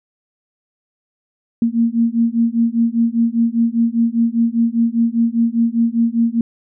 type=beating tone pair; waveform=sine; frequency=229.1 / 234.1 Hz; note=A#3 / A#3; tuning=-30 / +8 cents; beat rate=5 Hz; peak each=-16 dBFS; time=1.62-6.41 s; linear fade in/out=2 ms; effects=none